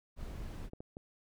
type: noise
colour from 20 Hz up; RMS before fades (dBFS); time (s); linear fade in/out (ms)
brown; -42; 0.16-0.7; 50
type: clicks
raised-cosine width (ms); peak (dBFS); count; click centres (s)
2; -32; 3; 0.734 / 0.805 / 0.969
effects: none